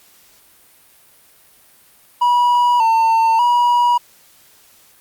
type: tone with pitch steps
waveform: triangle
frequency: 971 / 902 / 966 Hz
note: B5 / A5 / B5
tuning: -30 / +43 / -39 cents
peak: -9 dBFS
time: 2.21-3.98 s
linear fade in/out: 10 ms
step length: 590 ms
effects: white hiss -50 dBFS RMS until 5 s + Opus 48 kbps